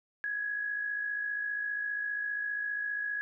sine tone with amplitude modulation, 1672 Hz, G#6, 11 cents sharp, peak -29 dBFS, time 0.24-3.21 s, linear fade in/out 0 ms, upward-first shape sine, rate 55 Hz, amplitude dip 50%, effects none

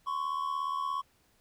triangle tone pair together, 1031 / 1108.1 Hz, C6 / C#6, -26 / -1 cents, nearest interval minor second, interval 125 cents, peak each -34 / -30 dBFS, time 0.06-1.02 s, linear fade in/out 20 ms, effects pink hiss -68 dBFS RMS until 1.4 s

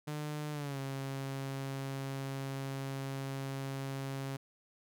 sawtooth tone with pitch glide, 150 to 135.97 Hz, D3 to C#3, +37 to -33 cents, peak -33 dBFS, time 0.07-4.37 s, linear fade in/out 10 ms, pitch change -170 cents, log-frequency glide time 0.52-0.79 s, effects none

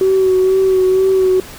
sine tone with vibrato, 377.1 Hz, F#4, 33 cents sharp, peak -8 dBFS, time 0.01-1.4 s, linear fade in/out 2 ms, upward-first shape sine, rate 2.1 Hz, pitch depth 24 cents each way, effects tanh soft clip ceiling -5 dBFS + pink hiss -34 dBFS RMS until 1.58 s

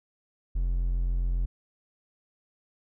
triangle tone, 43.65 Hz, F1, in tune, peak -22 dBFS, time 0.55-1.46 s, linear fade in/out 10 ms, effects none

